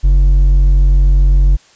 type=tone with hard clipping; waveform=sine; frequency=46.25 Hz; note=F#1; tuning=in tune; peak=-7 dBFS; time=0.03-1.57 s; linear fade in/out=20 ms; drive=4 dB; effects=white hiss -47 dBFS RMS until 1.75 s + resampled to 16000 Hz